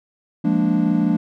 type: chord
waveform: triangle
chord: Bb dominant seventh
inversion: second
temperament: equal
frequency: 174.61 / 207.7 / 233.1 / 293.7 Hz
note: F3 / Ab3 / Bb3 / D4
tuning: 0 / 0 / 0 / 0 cents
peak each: -19 dBFS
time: 0.44-1.17 s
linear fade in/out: 10 ms
effects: none